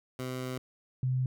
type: tone pair in turn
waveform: 15% pulse / sine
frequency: 128.1 / 128.6 Hz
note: C3 / C3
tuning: -36 / -30 cents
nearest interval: unison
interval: 6 cents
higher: second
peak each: -28 / -26 dBFS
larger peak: second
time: 0.19-0.58 / 1.03-1.26 s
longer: first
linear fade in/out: 2 ms
effects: none